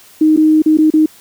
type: tone with dropouts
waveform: sine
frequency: 311.1 Hz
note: D#4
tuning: in tune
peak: -6 dBFS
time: 0.21-1.06 s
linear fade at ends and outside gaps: 5 ms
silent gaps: 0.364-0.373 / 0.621-0.66 / 0.773-0.785 / 0.903-0.937 s
effects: white hiss -43 dBFS RMS until 1.2 s